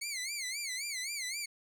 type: tone with vibrato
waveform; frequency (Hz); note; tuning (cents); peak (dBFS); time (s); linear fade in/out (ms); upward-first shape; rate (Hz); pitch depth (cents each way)
15% pulse; 2176; C#7; -33; -29; 0.01-1.46; 10; sine; 3.8; 160
effects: none